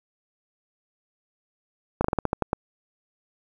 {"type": "slowing click train", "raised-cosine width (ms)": 1, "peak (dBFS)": -8, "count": 9, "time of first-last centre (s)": [2.01, 2.531], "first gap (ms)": 34, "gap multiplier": 1.18, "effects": ["8-bit"]}